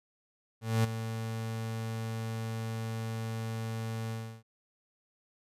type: tone with ADSR envelope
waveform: 35% pulse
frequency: 112.5 Hz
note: A2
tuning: 39 cents sharp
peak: -21 dBFS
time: 0.61-4.43 s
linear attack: 230 ms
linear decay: 15 ms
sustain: -11 dB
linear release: 320 ms
effects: resampled to 32000 Hz